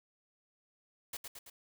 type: noise with echo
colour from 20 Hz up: white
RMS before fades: -41 dBFS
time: 1.13-1.17 s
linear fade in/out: 5 ms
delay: 110 ms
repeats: 3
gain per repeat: -4 dB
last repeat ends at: 1.5 s
effects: none